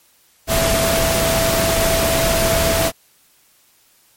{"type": "tone in noise", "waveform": "sine", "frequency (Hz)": 660, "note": "E5", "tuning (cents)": 2, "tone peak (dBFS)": -18, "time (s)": [0.47, 2.92], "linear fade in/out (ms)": 50, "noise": "pink", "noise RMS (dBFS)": -18, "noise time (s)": [0.47, 2.92], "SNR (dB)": -3, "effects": ["white hiss -55 dBFS RMS until 4.16 s", "MP3 64 kbps"]}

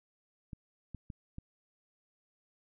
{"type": "clicks", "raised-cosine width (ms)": 5, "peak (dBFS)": -30, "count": 4, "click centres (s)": [0.532, 0.947, 1.102, 1.384], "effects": []}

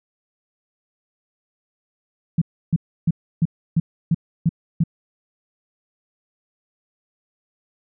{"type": "tone bursts", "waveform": "sine", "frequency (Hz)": 164.81, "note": "E3", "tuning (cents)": 0, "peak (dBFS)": -13, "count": 8, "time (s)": [2.38, 4.838], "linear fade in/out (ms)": 5, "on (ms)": 36, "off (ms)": 310, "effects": []}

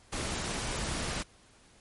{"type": "noise", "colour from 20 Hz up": "pink", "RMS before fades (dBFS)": -34, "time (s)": [0.12, 1.23], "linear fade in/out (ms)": 10, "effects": ["pink hiss -60 dBFS RMS until 1.8 s", "MP3 48 kbps"]}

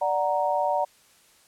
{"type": "chord", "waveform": "sine", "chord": "D augmented", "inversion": "none", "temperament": "equal", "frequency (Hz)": [587.3, 740, 932.3], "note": ["D5", "F#5", "A#5"], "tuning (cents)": [0, 0, 0], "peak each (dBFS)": -26, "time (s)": [0.01, 0.85], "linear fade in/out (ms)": 10, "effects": ["white hiss -58 dBFS RMS until 1.47 s", "low-pass 11000 Hz 12 dB/octave"]}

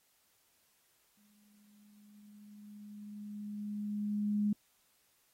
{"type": "tone with exponential growth", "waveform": "sine", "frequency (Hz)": 207.7, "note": "G#3", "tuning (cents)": 0, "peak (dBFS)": -27, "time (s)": [1.17, 4.53], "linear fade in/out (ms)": 5, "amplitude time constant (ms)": 730, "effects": ["white hiss -72 dBFS RMS until 5.33 s", "AAC 48 kbps"]}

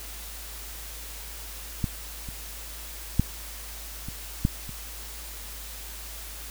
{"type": "clicks", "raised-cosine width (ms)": 5, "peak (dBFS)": [-12, -26, -7, -23, -8, -25], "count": 6, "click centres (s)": [1.842, 2.288, 3.196, 4.086, 4.451, 4.693], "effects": ["added 53 Hz sine -41 dBFS peak until 6.5 s", "white hiss -41 dBFS RMS until 6.5 s"]}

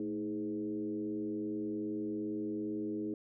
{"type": "tone with frequency modulation", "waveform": "sine", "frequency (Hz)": 318, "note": "D#4", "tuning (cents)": 38, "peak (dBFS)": -34, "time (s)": [0, 3.14], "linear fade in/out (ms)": 2, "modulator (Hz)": 97.5, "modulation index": 1, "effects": []}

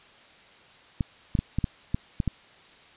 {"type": "clicks", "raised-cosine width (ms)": 5, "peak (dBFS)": -12, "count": 8, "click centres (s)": [1.008, 1.352, 1.39, 1.586, 1.642, 1.945, 2.202, 2.277], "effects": ["white hiss -53 dBFS RMS until 2.96 s", "resampled to 8000 Hz"]}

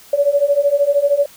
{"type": "beating tone pair", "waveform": "sine", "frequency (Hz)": [562, 575], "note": ["C#5", "D5"], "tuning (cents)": [24, -37], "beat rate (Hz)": 13, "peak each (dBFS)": [-16, -14], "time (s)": [0.13, 1.26], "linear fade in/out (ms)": 5, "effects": ["white hiss -44 dBFS RMS until 1.36 s"]}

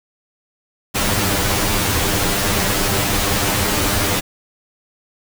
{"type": "noise with comb filter", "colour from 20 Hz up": "pink", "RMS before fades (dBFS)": -18, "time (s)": [0.94, 4.21], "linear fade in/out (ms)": 20, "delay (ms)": 10, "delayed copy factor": 0.9, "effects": []}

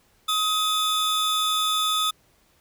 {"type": "tone pair together", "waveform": "45% pulse", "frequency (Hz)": [1262, 3518], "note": ["D#6", "A7"], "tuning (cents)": [24, -1], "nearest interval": "octave + tritone", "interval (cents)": 1775, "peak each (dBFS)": -24, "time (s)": [0.28, 2.11], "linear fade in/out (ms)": 10, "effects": ["pink hiss -62 dBFS RMS until 2.6 s"]}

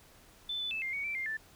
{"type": "tone with pitch steps", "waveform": "sine", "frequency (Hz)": [3521, 3493, 2625, 2109, 2237, 2336, 2107, 1763], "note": ["A7", "A7", "E7", "C7", "C#7", "D7", "C7", "A6"], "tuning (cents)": [0, -13, -8, 13, 15, -10, 12, 3], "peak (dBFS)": -33, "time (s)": [0.49, 1.37], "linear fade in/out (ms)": 5, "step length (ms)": 110, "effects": ["pink hiss -59 dBFS RMS until 1.55 s"]}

